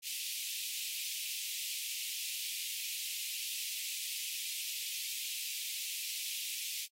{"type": "high-pass noise", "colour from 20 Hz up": "pink", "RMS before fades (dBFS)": -40, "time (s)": [0.02, 6.88], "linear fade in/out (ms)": 50, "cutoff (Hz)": 2400, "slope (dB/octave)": 48, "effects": ["AAC 48 kbps"]}